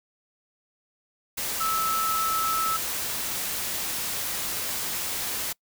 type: tone in noise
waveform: sine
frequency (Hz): 1307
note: E6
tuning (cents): -15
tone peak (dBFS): -24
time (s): 1.6-2.77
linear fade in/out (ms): 10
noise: white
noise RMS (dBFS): -30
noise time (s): 1.37-5.53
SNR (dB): +3
effects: noise-tail reverb RT60 0.1 s tail -25 dB re dry